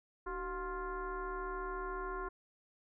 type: tone with frequency modulation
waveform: sine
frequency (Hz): 717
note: F5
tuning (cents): +45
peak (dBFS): -37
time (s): 0.26-2.29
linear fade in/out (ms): 10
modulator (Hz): 340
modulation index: 2
effects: none